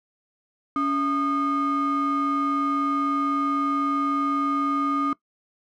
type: ring-modulated tone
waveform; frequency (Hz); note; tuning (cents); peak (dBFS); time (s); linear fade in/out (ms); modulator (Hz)
triangle; 471.9; A#4; +21; -16; 0.76-5.13; 2; 754
effects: noise-tail reverb RT60 0.1 s tail -20 dB re dry